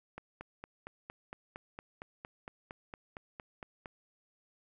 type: click train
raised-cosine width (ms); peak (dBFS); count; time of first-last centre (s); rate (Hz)
0.5; -28; 17; 0.18-3.858; 4.35
effects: none